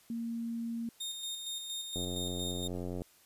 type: tone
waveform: sine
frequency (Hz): 231.5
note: A#3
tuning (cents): -12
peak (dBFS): -34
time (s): 0.1-0.89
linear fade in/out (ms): 2
type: tone with tremolo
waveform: sawtooth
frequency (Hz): 3678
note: A#7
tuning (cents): -24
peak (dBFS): -33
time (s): 1-2.68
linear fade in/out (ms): 10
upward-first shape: square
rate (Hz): 4.3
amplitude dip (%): 40
type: click train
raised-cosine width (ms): 2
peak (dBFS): -26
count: 96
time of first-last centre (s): 1.96-3.019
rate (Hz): 89.7
effects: white hiss -63 dBFS RMS until 3.25 s + resampled to 32000 Hz